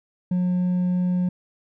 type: tone with hard clipping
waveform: sine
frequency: 180.3 Hz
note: F#3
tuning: 45 cents flat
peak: -20 dBFS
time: 0.31-1.29 s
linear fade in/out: 5 ms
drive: 2 dB
effects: none